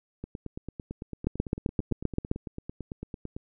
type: two click trains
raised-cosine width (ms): 3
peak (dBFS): -23 / -12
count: 29 / 9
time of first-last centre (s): 0.24-3.365 / 1.27-2.314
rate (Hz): 8.96 / 7.66
effects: none